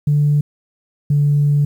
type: tone pair in turn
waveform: sine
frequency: 146.83 / 145.06 Hz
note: D3 / D3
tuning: 0 / -21 cents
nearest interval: unison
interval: 21 cents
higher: first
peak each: -10 dBFS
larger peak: neither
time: 0.07-0.41 / 1.1-1.65 s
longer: second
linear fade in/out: 5 ms
effects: tanh soft clip ceiling -7 dBFS + 8-bit